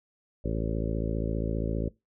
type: harmonic tone with a mistuned harmonic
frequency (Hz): 55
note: A1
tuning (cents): 0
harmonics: 1 / 2 / 3 / 4 / 5 / 6 / 7 / 8 / 9 / 10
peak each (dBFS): -31 / -34 / -36 / -37 / -38 / -39 / -39 / -40 / -41 / -41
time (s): 0.44-1.89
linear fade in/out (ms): 10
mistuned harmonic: 10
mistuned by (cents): +38
effects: noise-tail reverb RT60 0.2 s tail -21 dB re dry